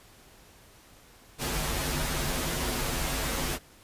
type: noise with comb filter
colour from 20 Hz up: pink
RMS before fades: -30 dBFS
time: 1.38-3.59 s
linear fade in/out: 50 ms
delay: 10 ms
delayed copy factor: -0.95
effects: pink hiss -55 dBFS RMS until 3.83 s + resampled to 32000 Hz

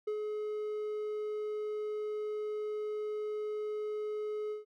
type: tone with ADSR envelope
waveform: triangle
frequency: 424.2 Hz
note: G#4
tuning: 37 cents sharp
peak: -29 dBFS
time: 0.07-4.65 s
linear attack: 8 ms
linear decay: 82 ms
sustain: -3 dB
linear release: 140 ms
effects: none

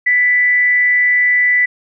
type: tone with amplitude modulation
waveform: sine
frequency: 1980 Hz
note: B6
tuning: 4 cents sharp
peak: -8 dBFS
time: 0.06-1.66 s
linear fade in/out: 10 ms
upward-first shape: sine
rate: 281 Hz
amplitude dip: 30%
effects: none

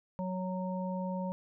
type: harmonic tone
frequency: 185 Hz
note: F#3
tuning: in tune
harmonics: 1 / 3 / 5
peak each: -34 / -39 / -41 dBFS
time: 0.19-1.32 s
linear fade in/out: 0 ms
effects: none

